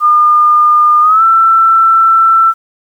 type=tone with pitch glide; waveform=sine; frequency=1211 to 1335.9 Hz; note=D#6 to E6; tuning=-47 to +23 cents; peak=-4 dBFS; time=0-2.54 s; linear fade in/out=50 ms; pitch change=+170 cents; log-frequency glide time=1.01-1.23 s; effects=7-bit